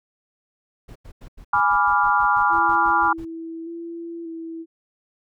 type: noise bursts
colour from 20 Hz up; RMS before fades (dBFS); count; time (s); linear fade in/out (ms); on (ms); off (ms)
brown; -40; 15; 0.88-3.252; 10; 76; 88
type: chord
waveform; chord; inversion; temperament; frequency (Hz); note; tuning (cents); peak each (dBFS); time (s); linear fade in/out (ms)
sine; G# diminished seventh; none; equal; 830.6 / 987.8 / 1174.7 / 1396.9; G#5 / B5 / D6 / F6; 0 / 0 / 0 / 0; -21; 1.53-3.13; 5
type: tone with vibrato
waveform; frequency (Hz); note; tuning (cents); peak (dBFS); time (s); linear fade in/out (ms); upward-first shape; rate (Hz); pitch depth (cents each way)
sine; 332.3; E4; +14; -30; 2.49-4.66; 50; square; 0.85; 22
effects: none